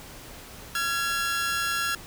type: tone pair together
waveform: sawtooth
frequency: 1372 / 1668.6 Hz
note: F6 / G#6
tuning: -31 / +8 cents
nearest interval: minor third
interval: 339 cents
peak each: -24 / -25 dBFS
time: 0.75-1.95 s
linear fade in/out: 2 ms
effects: pink hiss -44 dBFS RMS until 2.06 s